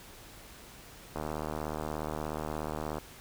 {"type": "click train", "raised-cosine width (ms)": 1, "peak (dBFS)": -21, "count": 141, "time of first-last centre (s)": [1.16, 2.983], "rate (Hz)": 76.8, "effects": ["pink hiss -51 dBFS RMS until 3.2 s"]}